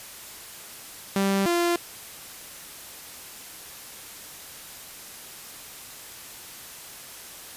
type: tone pair in turn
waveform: sawtooth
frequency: 196 / 345.3 Hz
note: G3 / F4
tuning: 0 / -20 cents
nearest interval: minor seventh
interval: 980 cents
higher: second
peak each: -17 dBFS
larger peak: neither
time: 1.16-1.46 / 1.46-1.76 s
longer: neither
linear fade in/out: 2 ms
effects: white hiss -42 dBFS RMS until 7.56 s + resampled to 32000 Hz